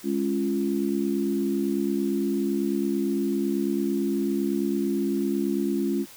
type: chord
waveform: sine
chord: Db major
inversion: second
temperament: equal with one note detuned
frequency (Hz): 207.7 / 277.2 / 345.6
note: Ab3 / Db4 / F4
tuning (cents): 0 / 0 / -18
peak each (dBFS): -27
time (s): 0.03-6.06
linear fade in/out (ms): 50
effects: white hiss -47 dBFS RMS until 6.16 s